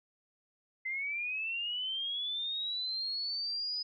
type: linear sweep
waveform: sine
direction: up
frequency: 2049 to 5010 Hz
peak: -33 dBFS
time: 0.85-3.83 s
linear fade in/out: 10 ms
effects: none